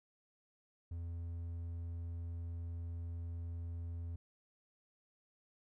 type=tone; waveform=triangle; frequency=84.7 Hz; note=E2; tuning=48 cents sharp; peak=-38 dBFS; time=0.91-4.16 s; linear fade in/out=5 ms; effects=none